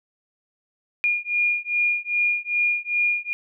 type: beating tone pair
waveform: sine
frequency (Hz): 2424 / 2426.5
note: D#7 / D#7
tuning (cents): -46 / -44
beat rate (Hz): 2.5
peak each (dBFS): -23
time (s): 1.04-3.33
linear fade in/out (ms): 0
effects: none